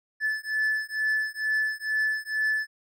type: beating tone pair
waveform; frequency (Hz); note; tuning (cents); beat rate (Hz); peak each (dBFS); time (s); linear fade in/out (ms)
triangle; 1738 / 1740.2; A6 / A6; -22 / -20; 2.2; -26; 0.2-2.67; 50
effects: none